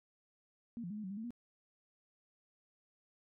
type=tone with pitch steps; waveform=sine; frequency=233.9 / 173.7 / 209.4 / 213.8 / 187.2 / 200.5 / 222.2 / 239.6 Hz; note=A#3 / F3 / G#3 / A3 / F#3 / G3 / A3 / A#3; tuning=+6 / -9 / +15 / -49 / +20 / +39 / +17 / +48 cents; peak=-40 dBFS; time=0.77-1.306 s; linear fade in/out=0 ms; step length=67 ms; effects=none